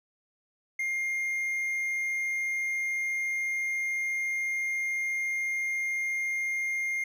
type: tone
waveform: triangle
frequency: 2119 Hz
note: C7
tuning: 21 cents sharp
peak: -26 dBFS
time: 0.79-7.04 s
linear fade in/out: 5 ms
effects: none